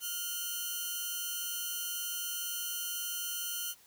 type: tone pair together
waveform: 5% pulse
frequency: 1421 / 3062 Hz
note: F6 / G7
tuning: +30 / -41 cents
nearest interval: octave + minor second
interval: 1329 cents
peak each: -28 dBFS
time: 0-3.75 s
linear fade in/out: 50 ms
effects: white hiss -61 dBFS RMS until 3.86 s